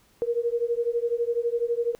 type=beating tone pair; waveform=sine; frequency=465.9 / 477.9 Hz; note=A#4 / A#4; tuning=-1 / +43 cents; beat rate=12 Hz; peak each=-26 dBFS; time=0.22-1.95 s; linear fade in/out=0 ms; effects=pink hiss -61 dBFS RMS until 1.99 s